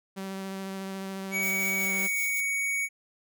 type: tone with vibrato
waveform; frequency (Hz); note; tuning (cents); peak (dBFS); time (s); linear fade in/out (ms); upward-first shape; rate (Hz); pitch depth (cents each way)
sawtooth; 192.7; G3; -29; -30; 0.16-2.08; 20; sine; 14; 11
type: tone with pitch glide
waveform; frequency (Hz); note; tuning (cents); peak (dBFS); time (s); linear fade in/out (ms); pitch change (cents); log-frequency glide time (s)
square; 2258 to 2239; C#7 to C#7; +31 to +17; -27; 1.31-2.89; 50; -14; 1.77-1.95
type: noise with tremolo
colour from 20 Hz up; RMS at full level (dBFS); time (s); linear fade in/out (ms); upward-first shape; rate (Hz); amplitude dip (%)
violet; -35; 1.42-2.41; 10; sine; 5.3; 55
effects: none